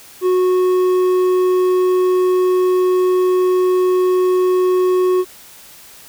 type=tone with hard clipping; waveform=triangle; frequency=366.8 Hz; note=F#4; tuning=15 cents flat; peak=-13 dBFS; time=0.21-5.25 s; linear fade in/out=50 ms; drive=9 dB; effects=white hiss -41 dBFS RMS until 6.08 s